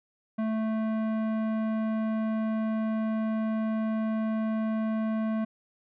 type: tone with tanh clipping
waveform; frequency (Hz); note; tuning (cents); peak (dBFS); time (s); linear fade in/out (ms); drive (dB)
sine; 220; A3; 0; -28; 0.38-5.45; 10; 15
effects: none